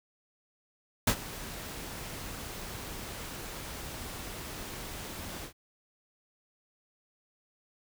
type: noise with ADSR envelope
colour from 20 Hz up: pink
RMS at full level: -23 dBFS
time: 1.07-5.53 s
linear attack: 6 ms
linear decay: 72 ms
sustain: -18 dB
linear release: 94 ms
effects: none